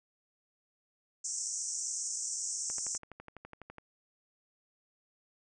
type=band-pass noise; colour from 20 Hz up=pink; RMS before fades=-37 dBFS; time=1.24-2.98 s; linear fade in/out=10 ms; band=5600 to 8400 Hz; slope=96 dB/octave
type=click train; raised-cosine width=0.5 ms; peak=-31 dBFS; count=14; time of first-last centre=2.7-3.783 s; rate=12 Hz
effects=none